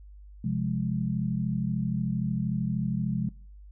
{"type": "chord", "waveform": "sine", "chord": "F minor", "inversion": "second", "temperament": "equal", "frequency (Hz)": [130.81, 174.61, 207.7], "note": ["C3", "F3", "Ab3"], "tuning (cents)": [0, 0, 0], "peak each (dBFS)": -30, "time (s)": [0.44, 3.29], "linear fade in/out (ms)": 5, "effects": ["noise-tail reverb RT60 0.5 s tail -24 dB re dry", "added 50 Hz sine -45 dBFS peak until 3.71 s"]}